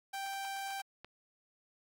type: tone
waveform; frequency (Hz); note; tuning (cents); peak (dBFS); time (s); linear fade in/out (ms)
sawtooth; 784; G5; 0; -34; 0.13-0.82; 10
type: click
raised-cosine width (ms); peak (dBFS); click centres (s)
0.3; -32; 1.046
effects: AAC 64 kbps